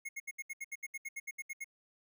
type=tone bursts; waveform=square; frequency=2162 Hz; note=C#7; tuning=44 cents flat; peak=-39 dBFS; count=15; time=0.05-1.644 s; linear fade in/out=10 ms; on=40 ms; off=71 ms; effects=none